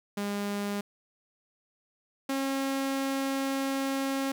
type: tone pair in turn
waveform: sawtooth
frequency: 203.2 / 271.2 Hz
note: G#3 / C#4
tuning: -38 / -38 cents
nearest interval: perfect fourth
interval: 500 cents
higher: second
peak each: -26 / -24 dBFS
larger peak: second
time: 0.17-0.81 / 2.29-4.32 s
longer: second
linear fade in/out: 5 ms
effects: 11-bit